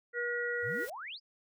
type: harmonic tone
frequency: 479.9 Hz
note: B4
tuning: 50 cents flat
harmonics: 1 / 3 / 4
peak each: -36 / -36 / -36 dBFS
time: 0.13-0.88 s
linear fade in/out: 50 ms
type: noise with exponential growth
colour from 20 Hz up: white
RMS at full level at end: -46 dBFS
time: 0.5-0.9 s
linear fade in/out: 5 ms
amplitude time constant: 85 ms
type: exponential sweep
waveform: sine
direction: up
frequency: 82.41 to 5260 Hz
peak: -40 dBFS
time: 0.62-1.2 s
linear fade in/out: 50 ms
effects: none